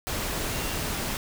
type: tone in noise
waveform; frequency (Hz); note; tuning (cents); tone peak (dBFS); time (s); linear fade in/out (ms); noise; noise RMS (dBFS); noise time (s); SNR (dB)
sine; 2764; F7; -19; -41; 0.52-0.79; 0; pink; -30; 0.07-1.17; -14
effects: none